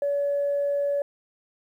sine tone, 569 Hz, C#5, 45 cents sharp, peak -21 dBFS, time 0.02-1.02 s, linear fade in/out 2 ms, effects tanh soft clip ceiling -18 dBFS + 10-bit

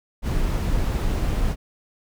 brown noise, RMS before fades -22 dBFS, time 0.22-1.56 s, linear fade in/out 50 ms, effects none

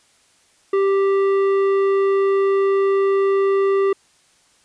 sine tone with tanh clipping, 392 Hz, G4, in tune, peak -16 dBFS, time 0.73-3.93 s, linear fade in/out 5 ms, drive 11 dB, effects white hiss -57 dBFS RMS until 4.64 s + resampled to 22050 Hz

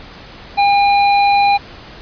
square tone, 807 Hz, G#5, 50 cents flat, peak -10 dBFS, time 0.57-1.58 s, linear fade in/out 20 ms, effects pink hiss -36 dBFS RMS until 2.01 s + resampled to 11025 Hz

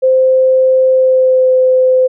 sine tone with pitch glide, 520 to 514 Hz, C5 to C5, -11 to -31 cents, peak -6 dBFS, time 0.02-2.08 s, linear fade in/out 20 ms, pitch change -20 cents, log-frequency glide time 0.91-1.53 s, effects none

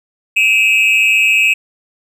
triangle tone with amplitude modulation, 2568 Hz, E7, 46 cents flat, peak -3 dBFS, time 0.36-1.54 s, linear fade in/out 10 ms, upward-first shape sine, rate 214 Hz, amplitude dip 90%, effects none

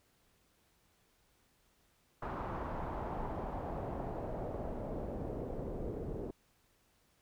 pink noise with low-pass filter sweep, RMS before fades -40 dBFS, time 2.22-6.31 s, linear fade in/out 5 ms, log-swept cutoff 1100 to 420 Hz, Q 1.9, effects pink hiss -72 dBFS RMS until 7.21 s

